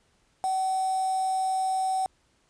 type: tone with quantisation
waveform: sine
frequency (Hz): 758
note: F#5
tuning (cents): +42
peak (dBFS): -24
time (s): 0.44-2.06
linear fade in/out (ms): 0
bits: 6
effects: pink hiss -67 dBFS RMS until 2.49 s + resampled to 22050 Hz